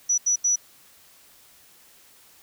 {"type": "tone bursts at uneven times", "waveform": "sine", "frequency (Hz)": 5900, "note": "F#8", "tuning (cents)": -6, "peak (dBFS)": -18, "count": 3, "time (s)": [[0.09, 0.18], [0.26, 0.36], [0.44, 0.56]], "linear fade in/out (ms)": 10, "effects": ["white hiss -54 dBFS RMS until 2.42 s"]}